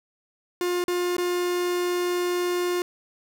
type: tone with dropouts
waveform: 45% pulse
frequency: 355.2 Hz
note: F4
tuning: 29 cents sharp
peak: -23 dBFS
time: 0.61-2.82 s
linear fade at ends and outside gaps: 1 ms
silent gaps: 0.84-0.881 / 1.167-1.182 s
effects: 9-bit